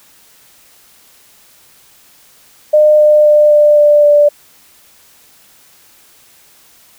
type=tone with pitch steps; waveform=sine; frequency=606 / 602.2 / 598.3 / 594.6 / 590.8 / 587.1 Hz; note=D#5 / D5 / D5 / D5 / D5 / D5; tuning=-46 / +43 / +32 / +21 / +10 / -1 cents; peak=-4 dBFS; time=2.73-4.29 s; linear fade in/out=10 ms; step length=260 ms; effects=white hiss -46 dBFS RMS until 6.98 s